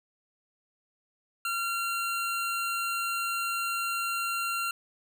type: tone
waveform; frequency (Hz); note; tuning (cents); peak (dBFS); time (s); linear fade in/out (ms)
25% pulse; 1376; F6; -26; -25; 1.45-4.71; 2
effects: none